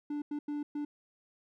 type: tone bursts at uneven times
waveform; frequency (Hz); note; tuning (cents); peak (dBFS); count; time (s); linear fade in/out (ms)
triangle; 293.7; D4; 0; -31; 4; 0.1-0.22 / 0.31-0.39 / 0.48-0.63 / 0.75-0.85; 5
effects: none